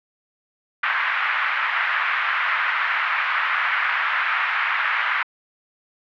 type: band-pass noise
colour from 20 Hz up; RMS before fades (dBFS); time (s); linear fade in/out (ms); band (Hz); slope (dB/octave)
white; -22; 0.83-5.23; 5; 1100 to 2100; 24
effects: low-pass 4000 Hz 12 dB/octave